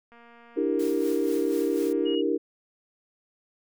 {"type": "click train", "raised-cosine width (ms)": 0.5, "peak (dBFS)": -38, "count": 478, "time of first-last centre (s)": [0.12, 2.15], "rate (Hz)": 235}
{"type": "chord", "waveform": "sine", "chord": "E half-diminished seventh", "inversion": "third", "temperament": "equal with one note detuned", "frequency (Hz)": [293.7, 329.6, 394.5, 466.2], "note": ["D4", "E4", "G4", "Bb4"], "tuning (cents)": [0, 0, 11, 0], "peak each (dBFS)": -28, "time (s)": [0.56, 2.38], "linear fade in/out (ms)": 20}
{"type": "noise with tremolo", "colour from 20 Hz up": "white", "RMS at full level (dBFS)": -43, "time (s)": [0.79, 1.93], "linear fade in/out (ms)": 5, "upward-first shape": "sine", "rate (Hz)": 4.1, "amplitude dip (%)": 55}
{"type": "tone", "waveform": "sine", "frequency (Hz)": 2892, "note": "F#7", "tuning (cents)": -40, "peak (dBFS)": -34, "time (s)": [2.05, 2.22], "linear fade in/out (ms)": 20}
{"effects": []}